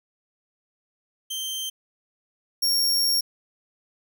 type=tone pair in turn; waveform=sawtooth; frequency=3136 / 5536 Hz; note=G7 / F8; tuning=0 / -16 cents; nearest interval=minor seventh; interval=984 cents; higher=second; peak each=-25 / -17 dBFS; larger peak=second; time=1.3-1.7 / 2.62-3.21 s; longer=second; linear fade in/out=10 ms; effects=none